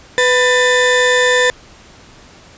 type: tone pair together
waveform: 35% pulse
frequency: 498.3 / 1778.7 Hz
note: B4 / A6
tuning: +15 / +18 cents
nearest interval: octave + minor seventh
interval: 2203 cents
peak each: -11 dBFS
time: 0.18-1.5 s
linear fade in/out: 0 ms
effects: pink hiss -42 dBFS RMS until 2.57 s + resampled to 16000 Hz